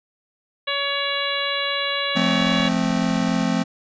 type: harmonic tone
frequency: 563 Hz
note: C#5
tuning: 27 cents sharp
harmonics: 1 / 2 / 3 / 4 / 5 / 6 / 7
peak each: -29 / -29 / -29 / -29 / -29 / -29 / -29 dBFS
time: 0.67-2.69 s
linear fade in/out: 10 ms
type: chord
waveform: square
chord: F major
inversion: none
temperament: just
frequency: 174.61 / 218.3 / 261.9 Hz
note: F3 / A3 / C4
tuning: 0 / -13 / +2 cents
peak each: -24 dBFS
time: 2.15-3.64 s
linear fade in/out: 20 ms
type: noise with tremolo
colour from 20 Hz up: pink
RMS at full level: -36 dBFS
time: 2.27-3.45 s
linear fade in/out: 0 ms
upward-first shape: triangle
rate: 16 Hz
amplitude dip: 75%
effects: resampled to 16000 Hz